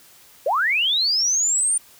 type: linear sweep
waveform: sine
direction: up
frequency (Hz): 482.3 to 9160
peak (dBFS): -17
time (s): 0.46-1.78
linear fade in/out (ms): 5
effects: white hiss -50 dBFS RMS until 1.99 s